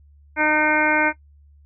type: harmonic tone with a mistuned harmonic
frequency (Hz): 305.6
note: D#4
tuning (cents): -31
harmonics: 1 / 2 / 3 / 4 / 5 / 6 / 7 / 8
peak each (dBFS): -24 / -25 / -22 / -33 / -21 / -30 / -22 / -28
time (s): 0.36-1.13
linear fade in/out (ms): 50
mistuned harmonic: 8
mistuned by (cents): -39
effects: noise-tail reverb RT60 0.1 s tail -17 dB re dry + added 72 Hz sine -48 dBFS peak until 1.65 s